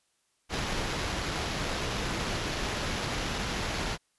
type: noise with sample-and-hold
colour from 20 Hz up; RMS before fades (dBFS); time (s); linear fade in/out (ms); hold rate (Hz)
pink; -32; 0.49-3.98; 50; 8820
effects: white hiss -73 dBFS RMS until 4.18 s + resampled to 24000 Hz